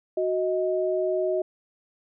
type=tone pair together; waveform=sine; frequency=370 / 628.4 Hz; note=F#4 / D#5; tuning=0 / +17 cents; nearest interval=major sixth; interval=917 cents; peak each=-25 dBFS; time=0.17-1.42 s; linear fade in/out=5 ms; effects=none